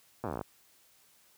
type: slowing click train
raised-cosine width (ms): 1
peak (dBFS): -21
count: 14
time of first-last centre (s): 0.24-0.412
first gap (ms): 8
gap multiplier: 1.08
effects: white hiss -64 dBFS RMS until 1.37 s + high-pass 60 Hz 12 dB/octave